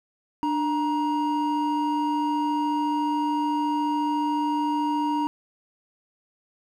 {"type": "tone pair together", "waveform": "triangle", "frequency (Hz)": [296.8, 944.3], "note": ["D4", "A#5"], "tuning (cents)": [18, 22], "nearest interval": "octave + minor sixth", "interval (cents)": 2004, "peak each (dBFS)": -23, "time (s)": [0.43, 5.27], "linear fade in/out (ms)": 0, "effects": []}